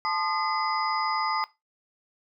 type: tone cluster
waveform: sine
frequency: 876 / 1043 / 1223 / 2035 / 4975 Hz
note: A5 / C6 / D#6 / C7 / D#8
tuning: -8 / -6 / -30 / -49 / -1 cents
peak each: -29 / -34 / -29 / -34 / -34 dBFS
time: 0.05-1.44 s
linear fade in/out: 0 ms
effects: noise-tail reverb RT60 0.2 s tail -17 dB re dry